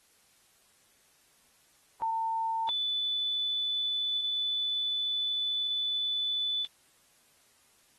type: tone pair in turn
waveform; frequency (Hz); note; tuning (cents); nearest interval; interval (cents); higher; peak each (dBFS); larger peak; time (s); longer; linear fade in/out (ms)
sine; 900 / 3487; A5 / A7; +39 / -16; octave + major seventh; 2345; second; -28; neither; 2.02-2.69 / 2.69-6.65; second; 0
effects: white hiss -65 dBFS RMS until 7.98 s + AAC 32 kbps